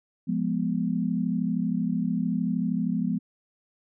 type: chord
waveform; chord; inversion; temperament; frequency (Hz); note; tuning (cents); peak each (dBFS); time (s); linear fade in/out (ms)
sine; F diminished; none; equal; 174.61 / 207.7 / 246.9; F3 / Ab3 / Cb4; 0 / 0 / 0; -28; 0.27-3.19; 20
effects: none